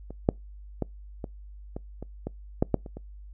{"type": "clicks", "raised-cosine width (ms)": 2, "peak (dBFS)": [-26, -6, -14, -20, -21, -24, -18, -8, -8, -27, -25], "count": 11, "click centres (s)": [0.106, 0.289, 0.823, 1.242, 1.765, 2.026, 2.27, 2.625, 2.743, 2.862, 2.97], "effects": ["noise-tail reverb RT60 0.2 s tail -26 dB re dry", "added 50 Hz sine -42 dBFS peak until 3.33 s"]}